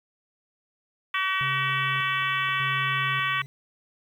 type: harmonic tone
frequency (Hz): 380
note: F#4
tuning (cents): +46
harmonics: 3 / 4 / 5 / 6 / 7 / 8 / 9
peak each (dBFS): -28 / -32 / -29 / -32 / -33 / -35 / -37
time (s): 1.14-3.42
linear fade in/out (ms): 5
type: tone with tremolo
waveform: triangle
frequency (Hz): 135.7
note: C#3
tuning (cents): -36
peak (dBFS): -30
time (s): 1.41-3.46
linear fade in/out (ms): 0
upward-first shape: square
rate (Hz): 0.84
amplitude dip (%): 55
type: click train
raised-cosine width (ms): 1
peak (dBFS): -34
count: 5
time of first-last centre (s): 1.43-2.488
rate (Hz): 3.78
effects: 9-bit